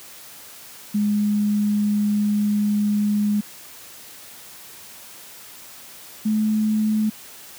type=tone pair in turn; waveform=sine; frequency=207.7 / 215.2 Hz; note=G#3 / A3; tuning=0 / -38 cents; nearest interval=minor second; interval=62 cents; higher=second; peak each=-17 dBFS; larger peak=neither; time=0.94-3.41 / 6.25-7.1 s; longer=first; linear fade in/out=10 ms; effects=white hiss -42 dBFS RMS until 7.58 s + high-pass 80 Hz 12 dB/octave